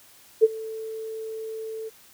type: tone with ADSR envelope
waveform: sine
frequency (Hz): 442.5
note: A4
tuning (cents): +10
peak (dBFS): -9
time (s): 0.41-1.9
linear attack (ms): 28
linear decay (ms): 32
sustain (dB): -22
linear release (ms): 24
effects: white hiss -53 dBFS RMS until 2.13 s